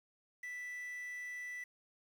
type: tone with quantisation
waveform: triangle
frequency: 1975.5 Hz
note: B6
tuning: in tune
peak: -40 dBFS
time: 0.43-1.64 s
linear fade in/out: 5 ms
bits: 10
effects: none